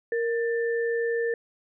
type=tone pair together; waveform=sine; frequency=465.8 / 1776 Hz; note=A#4 / A6; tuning=-1 / +16 cents; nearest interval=octave + major seventh; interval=2317 cents; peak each=-24 / -32 dBFS; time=0.12-1.34 s; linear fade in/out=2 ms; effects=none